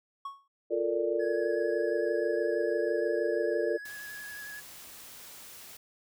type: tone with exponential decay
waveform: triangle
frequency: 1106 Hz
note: C#6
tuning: 4 cents flat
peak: -31 dBFS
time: 0.25-0.48 s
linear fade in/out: 5 ms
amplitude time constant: 48 ms
type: chord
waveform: sine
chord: Bb major seventh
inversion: second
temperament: equal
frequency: 349.2 / 440 / 466.2 / 587.3 Hz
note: F4 / A4 / Bb4 / D5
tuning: 0 / 0 / 0 / 0 cents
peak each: -32 dBFS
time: 0.7-3.78 s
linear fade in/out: 20 ms
type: tone with vibrato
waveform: triangle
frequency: 1678 Hz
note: G#6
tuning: 17 cents sharp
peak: -39 dBFS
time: 1.19-4.61 s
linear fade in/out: 20 ms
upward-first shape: sine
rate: 11 Hz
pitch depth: 24 cents each way
type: noise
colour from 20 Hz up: white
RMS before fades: -48 dBFS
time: 3.85-5.77 s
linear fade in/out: 5 ms
effects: none